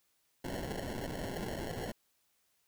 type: noise with sample-and-hold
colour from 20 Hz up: white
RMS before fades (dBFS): -39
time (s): 0.44-1.92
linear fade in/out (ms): 5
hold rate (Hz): 1225
effects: white hiss -75 dBFS RMS until 2.67 s